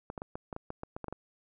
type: clicks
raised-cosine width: 1 ms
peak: -24 dBFS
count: 12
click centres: 0.101 / 0.178 / 0.219 / 0.355 / 0.528 / 0.564 / 0.704 / 0.834 / 0.965 / 1.043 / 1.083 / 1.126 s
effects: none